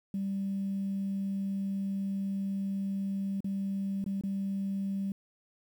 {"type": "tone with dropouts", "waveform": "sine", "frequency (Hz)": 196, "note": "G3", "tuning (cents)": 0, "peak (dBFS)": -29, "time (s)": [0.14, 5.12], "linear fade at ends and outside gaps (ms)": 2, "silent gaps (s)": [[3.405, 3.444], [4.042, 4.062], [4.211, 4.236]], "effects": ["tanh soft clip ceiling -26 dBFS", "10-bit"]}